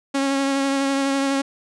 sawtooth tone with vibrato, 274.3 Hz, C#4, 18 cents flat, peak -15 dBFS, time 0.14-1.42 s, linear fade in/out 10 ms, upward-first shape triangle, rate 12 Hz, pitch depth 21 cents each way, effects resampled to 22050 Hz

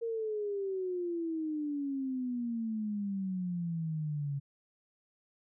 sine exponential sweep, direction down, 466.2 to 138.59 Hz, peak -32 dBFS, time 0.01-4.4 s, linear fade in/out 20 ms, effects none

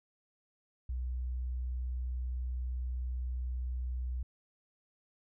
sine tone, 62.3 Hz, B1, 16 cents sharp, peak -33 dBFS, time 0.89-4.23 s, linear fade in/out 5 ms, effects none

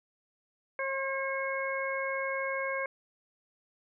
sine tone cluster, 540 / 1072 / 1615 / 2176 Hz, C#5 / C6 / G#6 / C#7, -45 / +42 / -49 / -33 cents, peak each -34 / -37 / -37 / -36 dBFS, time 0.79-2.86 s, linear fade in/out 2 ms, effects none

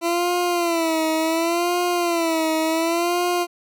20% pulse tone with vibrato, 335.4 Hz, E4, 30 cents sharp, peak -14 dBFS, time 0.01-3.47 s, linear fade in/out 50 ms, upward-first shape sine, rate 0.69 Hz, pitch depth 95 cents each way, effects none

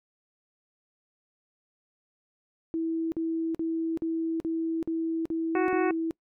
sine tone bursts, 326.6 Hz, E4, 16 cents flat, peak -26 dBFS, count 8, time 2.74-6.109 s, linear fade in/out 0 ms, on 380 ms, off 47 ms
harmonic tone, 370 Hz, F#4, in tune, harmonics 1 / 2 / 3 / 4 / 5 / 6 / 7, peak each -25 / -31 / -35 / -37 / -39 / -41 / -42 dBFS, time 5.55-5.91 s, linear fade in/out 2 ms
effects noise-tail reverb RT60 0.1 s tail -24 dB re dry

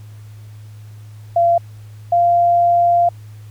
sine tone pair in turn, 685 / 693.4 Hz, F5 / F5, -34 / -13 cents, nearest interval unison, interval 21 cents, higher second, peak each -10 dBFS, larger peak neither, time 1.36-1.58 / 2.12-3.09 s, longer second, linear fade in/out 5 ms, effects added 106 Hz sine -34 dBFS peak until 3.5 s + pink hiss -52 dBFS RMS until 3.5 s

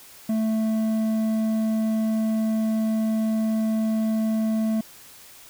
sine tone with hard clipping, 220 Hz, A3, in tune, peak -22 dBFS, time 0.29-4.81 s, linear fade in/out 5 ms, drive 6 dB, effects white hiss -47 dBFS RMS until 5.49 s

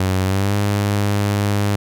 sawtooth tone with pitch glide, 94 to 101.92 Hz, F#2 to G#2, +28 to -32 cents, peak -12 dBFS, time 0-1.76 s, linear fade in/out 5 ms, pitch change +140 cents, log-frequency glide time 0.24-0.54 s, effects none

